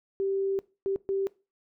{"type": "tone bursts at uneven times", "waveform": "sine", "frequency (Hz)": 390, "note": "G4", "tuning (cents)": -9, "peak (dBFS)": -25, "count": 3, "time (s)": [[0.2, 0.59], [0.86, 0.96], [1.09, 1.27]], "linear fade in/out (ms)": 0, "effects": ["noise-tail reverb RT60 0.3 s tail -21 dB re dry"]}